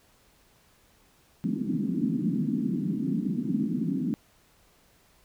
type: band-pass noise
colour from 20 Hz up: white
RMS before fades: -28 dBFS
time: 1.44-4.14 s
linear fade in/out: 0 ms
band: 160 to 290 Hz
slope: 48 dB/octave
effects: pink hiss -62 dBFS RMS until 5.24 s